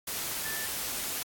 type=tone in noise; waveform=sine; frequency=1760 Hz; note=A6; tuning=in tune; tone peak=-37 dBFS; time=0.45-0.66 s; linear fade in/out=5 ms; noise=white; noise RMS=-34 dBFS; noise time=0.07-1.23 s; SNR=-6 dB; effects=AAC 64 kbps